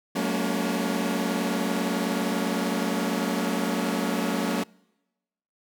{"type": "tone cluster", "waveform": "sawtooth", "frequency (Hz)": [184.3, 215, 234.8, 282.7], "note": ["F#3", "A3", "A#3", "C#4"], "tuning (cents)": [-7, -40, 13, 34], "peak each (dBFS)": -26, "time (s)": [0.15, 4.64], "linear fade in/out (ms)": 10, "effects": ["noise-tail reverb RT60 1.0 s tail -26 dB re dry"]}